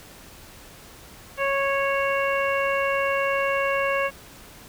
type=harmonic tone; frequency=552 Hz; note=C#5; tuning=7 cents flat; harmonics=1 / 2 / 3 / 4 / 5; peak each=-24 / -27 / -29 / -30 / -31 dBFS; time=1.37-4.11 s; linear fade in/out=50 ms; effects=pink hiss -46 dBFS RMS until 4.68 s